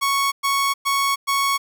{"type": "tone bursts", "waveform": "sawtooth", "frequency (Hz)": 1108.7, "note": "C#6", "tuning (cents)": 0, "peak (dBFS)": -14, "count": 4, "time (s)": [0.01, 1.58], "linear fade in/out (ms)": 20, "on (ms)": 310, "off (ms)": 110, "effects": []}